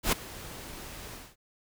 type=noise with ADSR envelope; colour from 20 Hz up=pink; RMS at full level=-23 dBFS; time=0.03-1.36 s; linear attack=93 ms; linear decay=10 ms; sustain=-20 dB; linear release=220 ms; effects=none